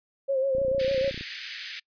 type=tone with vibrato; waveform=sine; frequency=536 Hz; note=C5; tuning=42 cents sharp; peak=-22 dBFS; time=0.28-1.11 s; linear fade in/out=20 ms; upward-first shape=sine; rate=6.7 Hz; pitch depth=48 cents each way
type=click train; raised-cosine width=3 ms; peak=-26 dBFS; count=21; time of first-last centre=0.55-1.21 s; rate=30.3 Hz
type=high-pass noise; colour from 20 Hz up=pink; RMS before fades=-35 dBFS; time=0.79-1.8 s; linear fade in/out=10 ms; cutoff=1700 Hz; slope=48 dB/octave
effects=noise-tail reverb RT60 0.1 s tail -26 dB re dry + resampled to 11025 Hz